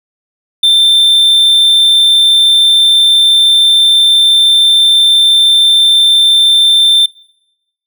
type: tone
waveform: triangle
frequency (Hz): 3567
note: A7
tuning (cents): +23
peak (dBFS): -3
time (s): 0.63-7.06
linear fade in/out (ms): 5
effects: noise-tail reverb RT60 0.9 s tail -23 dB re dry